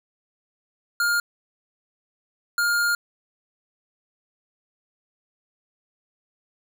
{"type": "tone bursts at uneven times", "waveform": "square", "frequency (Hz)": 1412, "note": "F6", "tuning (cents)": 19, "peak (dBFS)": -20, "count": 2, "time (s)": [[1, 1.2], [2.58, 2.95]], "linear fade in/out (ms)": 2, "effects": []}